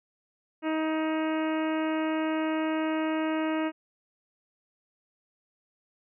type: harmonic tone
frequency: 315.1 Hz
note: D#4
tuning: 22 cents sharp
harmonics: 1 / 2 / 3 / 4 / 5 / 6 / 7 / 8 / 9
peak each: -27 / -33 / -37 / -39 / -41 / -43 / -44 / -45 / -46 dBFS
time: 0.62-3.72 s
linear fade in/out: 50 ms
effects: none